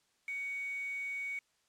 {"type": "tone with quantisation", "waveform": "sine", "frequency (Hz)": 2240, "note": "C#7", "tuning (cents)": 18, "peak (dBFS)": -36, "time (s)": [0.28, 1.39], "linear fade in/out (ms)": 2, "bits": 8, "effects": ["white hiss -74 dBFS RMS until 1.68 s", "low-pass 8000 Hz 12 dB/octave"]}